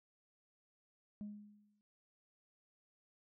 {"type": "tone with exponential decay", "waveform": "sine", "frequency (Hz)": 207.7, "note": "G#3", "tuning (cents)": 0, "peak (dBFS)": -39, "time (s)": [1.21, 1.81], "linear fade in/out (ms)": 0, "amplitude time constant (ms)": 130, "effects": ["tanh soft clip ceiling -40 dBFS"]}